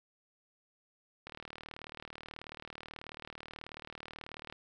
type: click train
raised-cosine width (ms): 0.3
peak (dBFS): -28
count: 126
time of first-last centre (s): 1.27-4.525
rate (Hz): 38.4
effects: none